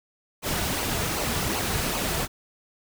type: noise with flanger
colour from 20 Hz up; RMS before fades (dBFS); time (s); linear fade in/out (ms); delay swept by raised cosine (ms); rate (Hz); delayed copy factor
pink; -27; 0.42-2.28; 50; 0.55 to 3.85; 2.6; -0.5
effects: none